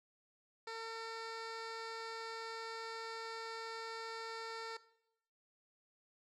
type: tone with low-pass filter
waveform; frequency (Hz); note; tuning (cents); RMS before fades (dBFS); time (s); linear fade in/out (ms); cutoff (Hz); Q
15% pulse; 452.4; A4; +48; -45; 0.67-4.77; 5; 5200; 1.3
effects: noise-tail reverb RT60 0.8 s tail -18 dB re dry